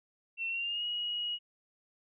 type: tone with pitch glide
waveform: sine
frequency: 2704 to 2898 Hz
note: E7 to F#7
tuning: +43 to -37 cents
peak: -32 dBFS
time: 0.37-1.39 s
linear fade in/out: 50 ms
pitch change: +120 cents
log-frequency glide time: 0.49-0.85 s
effects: none